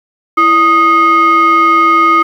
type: tone with frequency modulation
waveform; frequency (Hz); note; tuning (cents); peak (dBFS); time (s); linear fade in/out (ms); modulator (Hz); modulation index
sine; 1244.5; D#6; 0; -4; 0.37-2.23; 10; 912; 0.63
effects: tanh soft clip ceiling -1 dBFS + 7-bit